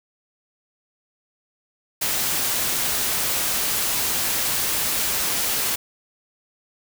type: noise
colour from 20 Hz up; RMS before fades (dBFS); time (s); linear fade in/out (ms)
white; -23; 2.01-5.76; 10
effects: none